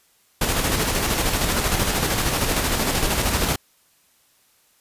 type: noise with tremolo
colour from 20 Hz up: pink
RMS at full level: -20 dBFS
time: 0.41-3.56 s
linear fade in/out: 5 ms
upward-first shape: square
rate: 13 Hz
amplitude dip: 35%
effects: white hiss -60 dBFS RMS until 4.8 s + resampled to 32000 Hz